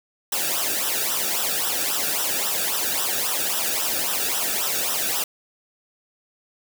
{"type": "noise with flanger", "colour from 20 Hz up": "white", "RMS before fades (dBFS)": -24, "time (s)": [0.32, 5.24], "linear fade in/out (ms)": 5, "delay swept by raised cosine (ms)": [0.44, 0.99], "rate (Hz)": 3.7, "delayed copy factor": -0.8, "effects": []}